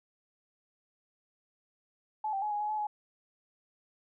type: tone with pitch steps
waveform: sine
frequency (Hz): 859 / 781 / 844 / 829 / 841 / 856 / 840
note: A5 / G5 / G#5 / G#5 / G#5 / A5 / G#5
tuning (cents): -42 / -7 / +28 / -3 / +22 / -48 / +19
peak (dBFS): -30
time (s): 2.24-2.87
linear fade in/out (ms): 5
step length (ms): 90
effects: none